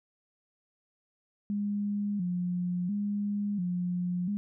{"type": "tone with vibrato", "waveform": "sine", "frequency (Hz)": 190.9, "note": "G3", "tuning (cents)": -46, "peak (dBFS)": -28, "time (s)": [1.5, 4.37], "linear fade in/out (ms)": 0, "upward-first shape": "square", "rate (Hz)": 0.72, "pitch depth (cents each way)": 120, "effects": []}